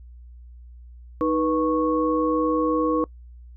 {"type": "tone cluster", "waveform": "sine", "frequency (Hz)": [311.4, 488.6, 1103], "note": ["D#4", "B4", "C#6"], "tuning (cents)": [2, -19, -9], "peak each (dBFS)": [-22, -23, -26], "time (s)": [1.21, 3.04], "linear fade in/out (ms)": 0, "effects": ["noise-tail reverb RT60 0.1 s tail -24 dB re dry", "added 60 Hz sine -41 dBFS peak until 3.56 s"]}